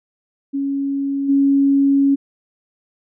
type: tone with level steps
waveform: sine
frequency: 277.2 Hz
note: C#4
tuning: in tune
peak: -18 / -11 dBFS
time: 0.53-2.16 s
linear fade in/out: 20 ms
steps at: 1.28 s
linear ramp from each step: 20 ms
effects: none